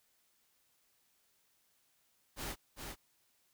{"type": "noise with echo", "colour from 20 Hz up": "pink", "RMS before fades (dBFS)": -41, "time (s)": [2.36, 2.56], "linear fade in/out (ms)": 50, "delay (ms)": 400, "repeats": 1, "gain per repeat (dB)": -4, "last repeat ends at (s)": 2.96, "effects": ["white hiss -74 dBFS RMS until 3.53 s"]}